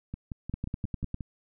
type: two click trains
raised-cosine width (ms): 5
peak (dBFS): -19 / -23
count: 7 / 7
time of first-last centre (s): 0.54-1.144 / 0.14-1.208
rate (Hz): 9.94 / 5.62
effects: none